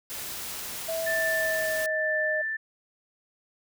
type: noise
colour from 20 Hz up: white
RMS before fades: -36 dBFS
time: 0.1-1.86 s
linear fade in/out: 0 ms
type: tone with pitch glide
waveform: sine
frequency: 653 to 619.2 Hz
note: E5 to D#5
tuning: -17 to -9 cents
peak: -28 dBFS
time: 0.88-2.42 s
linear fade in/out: 10 ms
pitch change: -92 cents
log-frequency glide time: 1.1-2.19 s
type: tone with tremolo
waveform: sine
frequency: 1768 Hz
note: A6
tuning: 8 cents sharp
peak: -25 dBFS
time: 1.06-2.57 s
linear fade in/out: 10 ms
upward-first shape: sine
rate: 1.1 Hz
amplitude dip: 35%
effects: none